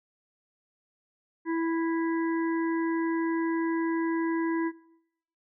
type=harmonic tone; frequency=329.6 Hz; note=E4; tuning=in tune; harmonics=1 / 3 / 5 / 6; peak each=-26 / -36 / -40 / -42 dBFS; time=1.45-4.72 s; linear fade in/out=50 ms; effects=noise-tail reverb RT60 0.8 s tail -20 dB re dry